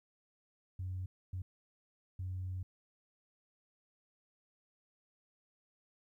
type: tone bursts at uneven times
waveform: sine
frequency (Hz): 92.3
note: F#2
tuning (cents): -4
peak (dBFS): -36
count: 3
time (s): 0.79-1.06 / 1.33-1.42 / 2.19-2.63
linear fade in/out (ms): 5
effects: tanh soft clip ceiling -33 dBFS + 13-bit